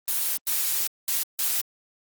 blue noise bursts at uneven times, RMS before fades -25 dBFS, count 4, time 0.08-0.37 / 0.47-0.87 / 1.08-1.23 / 1.39-1.61 s, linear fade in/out 0 ms, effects Opus 24 kbps

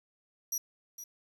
sawtooth tone with echo, 5800 Hz, F#8, 35 cents flat, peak -28 dBFS, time 0.52-0.58 s, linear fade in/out 5 ms, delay 460 ms, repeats 1, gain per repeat -12 dB, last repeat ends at 1.04 s, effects 10-bit

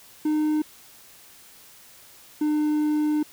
triangle tone pair in turn, 305.7 / 301.8 Hz, D#4 / D4, -30 / +47 cents, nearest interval unison, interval 23 cents, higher first, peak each -18 dBFS, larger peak neither, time 0.25-0.62 / 2.41-3.23 s, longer second, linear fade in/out 5 ms, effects white hiss -50 dBFS RMS until 3.32 s

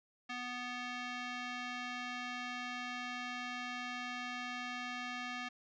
square tone with band-pass filter, 246.9 Hz, B3, in tune, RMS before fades -42 dBFS, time 0.29-5.49 s, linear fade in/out 10 ms, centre 2200 Hz, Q 1.1, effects resampled to 16000 Hz

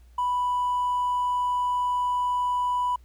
triangle tone with hard clipping, 987.8 Hz, B5, in tune, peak -22 dBFS, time 0.18-2.96 s, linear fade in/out 5 ms, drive 2 dB, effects added 60 Hz sine -49 dBFS peak until 3.04 s + pink hiss -66 dBFS RMS until 3.04 s

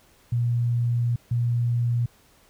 sine tone bursts at uneven times, 119.4 Hz, A#2, 42 cents sharp, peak -20 dBFS, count 2, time 0.32-1.16 / 1.31-2.06 s, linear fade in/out 5 ms, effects pink hiss -58 dBFS RMS until 2.49 s

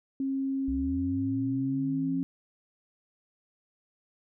sine tone, 270 Hz, C#4, 45 cents flat, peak -27 dBFS, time 0.2-2.23 s, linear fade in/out 2 ms
sine linear sweep, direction up, 61.74 to 175.5 Hz, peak -33 dBFS, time 0.68-2.23 s, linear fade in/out 0 ms
effects none

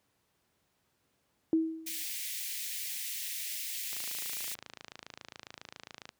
sine tone with exponential decay, 322.4 Hz, E4, 38 cents flat, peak -21 dBFS, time 1.53-2.04 s, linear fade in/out 1 ms, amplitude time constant 110 ms
white high-pass noise, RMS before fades -38 dBFS, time 1.86-4.55 s, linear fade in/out 10 ms, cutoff 1900 Hz, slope 48 dB/octave
click train, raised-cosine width 0.2 ms, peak -26 dBFS, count 60, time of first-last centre 3.93-6.091 s, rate 27.3 Hz
effects pink hiss -75 dBFS RMS until 6.19 s + high-pass 80 Hz 12 dB/octave

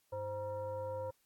sine tone with frequency modulation, 523.3 Hz, C5, in tune, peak -37 dBFS, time 0.12-1.11 s, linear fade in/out 10 ms, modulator 424 Hz, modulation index 0.79, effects white hiss -75 dBFS RMS until 1.25 s + AAC 64 kbps

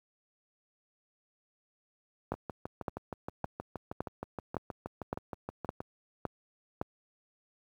two click trains, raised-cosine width 1 ms, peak -23 / -18 dBFS, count 23 / 9, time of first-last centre 2.34-5.805 / 2.32-6.814 s, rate 6.35 / 1.78 Hz, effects high-pass 60 Hz 12 dB/octave + 10-bit

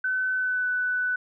sine tone with pitch glide, 1516 to 1493.4 Hz, F#6 to F#6, +42 to +16 cents, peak -23 dBFS, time 0.04-1.16 s, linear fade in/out 5 ms, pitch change -26 cents, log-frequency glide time 0.34-0.68 s, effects none

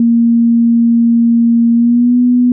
sine tone with pitch glide, 233.1 to 246.1 Hz, A#3 to B3, 0 to -6 cents, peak -6 dBFS, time 0-2.52 s, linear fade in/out 2 ms, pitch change +94 cents, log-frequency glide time 1.73-2.18 s, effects none

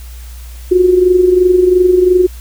sine tone with amplitude modulation, 363.7 Hz, F#4, 30 cents flat, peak -3 dBFS, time 0.71-2.27 s, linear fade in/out 10 ms, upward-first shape sine, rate 22.9 Hz, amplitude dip 60%, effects added 60 Hz sine -27 dBFS peak until 2.4 s + white hiss -40 dBFS RMS until 2.4 s

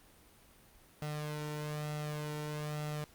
sawtooth tone with flanger, 150.3 Hz, D3, 40 cents sharp, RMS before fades -39 dBFS, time 1.02-3.04 s, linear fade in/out 0 ms, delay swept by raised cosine 1.5 to 2.15 ms, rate 1.1 Hz, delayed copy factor +0.6, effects pink hiss -61 dBFS RMS until 3.14 s + Opus 32 kbps

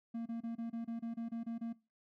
triangle tone bursts, 230.5 Hz, A#3, 19 cents flat, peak -35 dBFS, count 11, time 0.14-1.73 s, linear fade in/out 10 ms, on 120 ms, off 27 ms, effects noise-tail reverb RT60 0.3 s tail -21 dB re dry

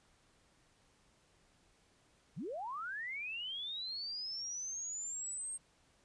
sine linear sweep, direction up, 110 to 8590 Hz, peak -39 dBFS, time 2.36-5.58 s, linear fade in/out 20 ms, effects pink hiss -70 dBFS RMS until 6.04 s + resampled to 22050 Hz

